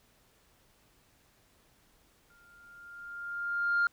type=tone with exponential growth; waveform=sine; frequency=1402 Hz; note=F6; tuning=6 cents sharp; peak=-21 dBFS; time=2.3-3.87 s; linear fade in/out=2 ms; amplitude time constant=340 ms; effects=tanh soft clip ceiling -21 dBFS + pink hiss -66 dBFS RMS until 3.92 s